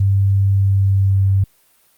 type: tone with pitch glide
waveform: sine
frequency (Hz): 98.3 to 97.17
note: G2 to G2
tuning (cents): +5 to -15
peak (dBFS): -11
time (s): 0-1.44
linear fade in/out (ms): 5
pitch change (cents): -20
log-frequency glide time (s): 0.49-1.19
effects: white hiss -56 dBFS RMS until 1.97 s + Opus 32 kbps